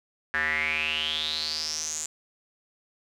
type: tone with band-pass filter sweep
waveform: square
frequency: 77.78 Hz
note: D#2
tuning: in tune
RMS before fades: -29 dBFS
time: 0.34-2.06 s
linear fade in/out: 0 ms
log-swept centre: 1700 to 7300 Hz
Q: 8.9
effects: none